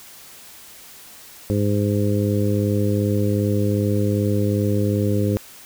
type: harmonic tone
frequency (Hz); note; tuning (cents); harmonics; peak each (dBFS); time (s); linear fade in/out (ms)
102.6; G#2; -21; 1 / 2 / 3 / 4 / 5; -20 / -23 / -25 / -26 / -27; 1.5-5.37; 0
effects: white hiss -43 dBFS RMS until 5.65 s